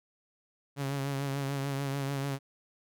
sawtooth tone with vibrato, 138.59 Hz, C#3, in tune, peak -27 dBFS, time 0.76-2.39 s, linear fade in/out 50 ms, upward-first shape triangle, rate 6.8 Hz, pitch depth 45 cents each way, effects none

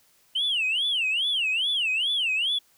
sine tone with vibrato, 2951 Hz, F#7, 5 cents flat, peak -21 dBFS, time 0.35-2.59 s, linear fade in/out 10 ms, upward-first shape sine, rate 2.4 Hz, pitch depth 280 cents each way, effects tanh soft clip ceiling -19 dBFS + white hiss -62 dBFS RMS until 2.77 s

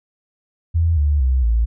sine tone with pitch steps, 83.1 / 73.18 / 64.45 / 56.76 Hz, E2 / D2 / C2 / A#1, +15 / -6 / -26 / -45 cents, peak -13 dBFS, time 0.74-1.66 s, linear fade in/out 20 ms, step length 230 ms, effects none

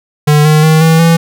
square tone with pitch steps, 149.4 / 153.42 / 157.55 / 161.8 / 166.15 Hz, D3 / D#3 / D#3 / E3 / E3, +30 / -24 / +22 / -32 / +14 cents, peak -5 dBFS, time 0.27-1.17 s, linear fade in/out 10 ms, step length 180 ms, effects none

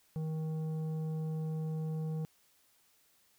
sine tone with tanh clipping, 157.8 Hz, D#3, 25 cents sharp, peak -35 dBFS, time 0.16-2.25 s, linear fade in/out 0 ms, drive 9 dB, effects white hiss -69 dBFS RMS until 3.38 s

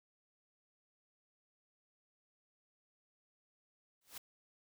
white noise with exponential growth, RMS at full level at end -43 dBFS, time 4.01-4.18 s, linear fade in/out 5 ms, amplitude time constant 35 ms, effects none

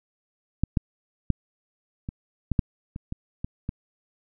clicks, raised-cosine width 5 ms, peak -9 / -8 / -8 / -19 / -11 / -7 / -22 / -18 / -17 / -16 dBFS, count 10, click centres 0.636 / 0.772 / 1.303 / 2.089 / 2.517 / 2.592 / 2.961 / 3.124 / 3.445 / 3.691 s, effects none

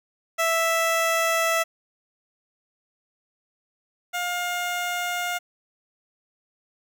15% pulse tone pair in turn, 659.3 / 709.5 Hz, E5 / F5, 0 / +27 cents, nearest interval minor second, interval 127 cents, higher second, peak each -14 / -19 dBFS, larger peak first, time 0.38-1.64 / 4.13-5.39 s, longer neither, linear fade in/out 20 ms, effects none

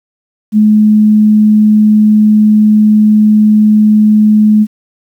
sine tone, 213 Hz, G#3, 44 cents sharp, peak -3 dBFS, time 0.52-4.67 s, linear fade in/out 50 ms, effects 7-bit

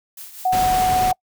blue noise with tremolo, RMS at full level -35 dBFS, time 0.17-0.83 s, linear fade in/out 5 ms, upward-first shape triangle, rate 5.2 Hz, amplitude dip 65%
sine tone, 740 Hz, F#5, in tune, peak -15 dBFS, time 0.45-1.13 s, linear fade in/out 5 ms
pink noise, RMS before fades -26 dBFS, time 0.52-1.12 s, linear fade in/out 10 ms
effects noise-tail reverb RT60 0.1 s tail -26 dB re dry

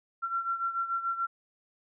sine beating tone pair, 1360 / 1366.9 Hz, F6 / F6, -46 / -38 cents, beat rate 6.9 Hz, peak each -30 / -35 dBFS, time 0.22-1.27 s, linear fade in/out 20 ms, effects none

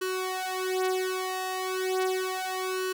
sawtooth tone with flanger, 373.2 Hz, F#4, 15 cents sharp, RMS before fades -30 dBFS, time 0.01-2.93 s, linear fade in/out 10 ms, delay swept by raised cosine 0.69 to 3.79 ms, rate 0.35 Hz, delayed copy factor +1, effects none

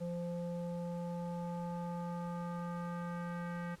square tone with low-pass filter sweep, 173.2 Hz, F3, 14 cents flat, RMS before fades -40 dBFS, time 0-3.76 s, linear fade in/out 20 ms, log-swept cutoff 520 to 1700 Hz, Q 2.4, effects pink hiss -62 dBFS RMS until 3.8 s + low-pass 11000 Hz 12 dB/octave

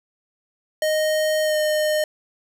square tone with pitch glide, 620 to 611.8 Hz, D#5 to D#5, -6 to -29 cents, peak -19 dBFS, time 0.82-2.04 s, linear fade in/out 2 ms, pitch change -23 cents, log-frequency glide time 1.43-1.56 s, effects none

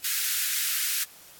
white high-pass noise, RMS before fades -27 dBFS, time 0.04-1.04 s, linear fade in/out 5 ms, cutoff 1400 Hz, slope 48 dB/octave, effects white hiss -50 dBFS RMS until 1.39 s + AAC 64 kbps

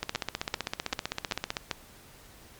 two click trains, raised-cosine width 0.2 ms, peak -11 / -12 dBFS, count 5 / 25, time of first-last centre 0.15-1.712 / 0.03-1.568 s, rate 2.56 / 15.6 Hz, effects pink hiss -53 dBFS RMS until 2.59 s + MP3 96 kbps

